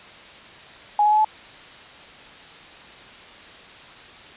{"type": "tone with pitch steps", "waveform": "sine", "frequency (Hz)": [833, 842.7, 852.5, 862.4], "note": ["G#5", "G#5", "G#5", "A5"], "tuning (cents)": [5, 25, 45, -35], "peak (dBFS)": -14, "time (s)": [0.99, 1.246], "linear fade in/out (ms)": 2, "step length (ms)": 64, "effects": ["white hiss -43 dBFS RMS until 4.36 s", "resampled to 8000 Hz"]}